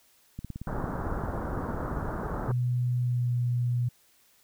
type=click train; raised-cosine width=5 ms; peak=-24 dBFS; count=31; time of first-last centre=0.39-2.085 s; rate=17.7 Hz
type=low-pass noise; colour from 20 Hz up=pink; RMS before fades=-33 dBFS; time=0.67-2.52 s; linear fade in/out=5 ms; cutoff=1500 Hz; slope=48 dB/octave
type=tone with pitch glide; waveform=sine; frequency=123.3 to 121.81 Hz; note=B2 to B2; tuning=-2 to -23 cents; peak=-24 dBFS; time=2.48-3.89 s; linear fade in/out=10 ms; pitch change=-21 cents; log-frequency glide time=3.01-3.32 s
effects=white hiss -63 dBFS RMS until 4.43 s